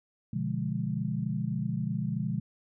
sine chord, B diminished seventh, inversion none, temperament equal, 123.47 / 146.83 / 174.61 / 207.7 Hz, B2 / D3 / F3 / Ab3, 0 / 0 / 0 / 0 cents, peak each -34 dBFS, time 0.33-2.4 s, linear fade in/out 5 ms, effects none

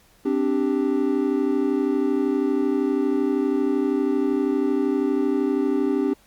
triangle chord, C suspended second, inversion none, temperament just, 261.6 / 294.3 / 392.4 Hz, C4 / D4 / G4, 0 / +4 / +2 cents, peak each -22 / -21 / -22 dBFS, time 0.25-6.14 s, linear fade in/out 10 ms, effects pink hiss -57 dBFS RMS until 6.26 s + Opus 48 kbps

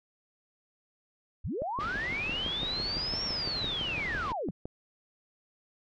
sine linear two-way sweep, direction up then down, 34.27 to 5588 to 128.7 Hz, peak -31 dBFS, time 1.44-4.51 s, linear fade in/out 10 ms, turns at 3.24 s
click train, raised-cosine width 2 ms, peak -24 dBFS, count 19, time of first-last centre 1.62-4.655 s, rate 5.93 Hz
pink low-pass noise, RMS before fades -40 dBFS, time 1.79-4.33 s, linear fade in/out 20 ms, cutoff 4400 Hz, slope 24 dB/octave
effects none

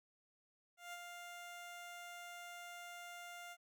15% pulse tone with ADSR envelope, 700 Hz, F5, 4 cents sharp, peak -39 dBFS, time 0.77-3.57 s, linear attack 160 ms, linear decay 35 ms, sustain -4 dB, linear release 51 ms, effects none

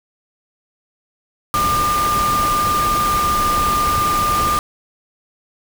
sine tone in noise, 1200 Hz, D6, 37 cents sharp, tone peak -15 dBFS, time 1.54-4.59 s, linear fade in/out 0 ms, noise pink, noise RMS -23 dBFS, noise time 1.54-4.59 s, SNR +5 dB, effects none

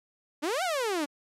sawtooth exponential two-way sweep, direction up then down, 277.2 to 780 to 277.2 Hz, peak -23 dBFS, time 0.42-1.06 s, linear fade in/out 20 ms, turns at 0.63 s, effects low-pass 11000 Hz 12 dB/octave + MP3 96 kbps

